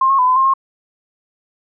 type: tone with pitch steps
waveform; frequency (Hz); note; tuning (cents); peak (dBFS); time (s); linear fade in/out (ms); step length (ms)
sine; 1060 / 1086 / 1005 / 1017 / 1063 / 1074; C6 / C#6 / B5 / C6 / C6 / C6; +22 / -36 / +30 / -50 / +27 / +45; -10; 0.01-0.538; 5; 88
effects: none